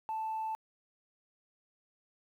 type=tone; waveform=sine; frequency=880 Hz; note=A5; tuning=in tune; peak=-32 dBFS; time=0.09-0.55 s; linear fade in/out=0 ms; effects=tanh soft clip ceiling -30 dBFS + 11-bit